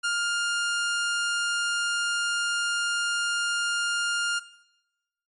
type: tone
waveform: sawtooth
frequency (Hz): 1407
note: F6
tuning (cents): +12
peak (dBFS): -20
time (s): 0.03-4.4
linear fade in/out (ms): 20
effects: noise-tail reverb RT60 0.9 s tail -18 dB re dry + MP3 48 kbps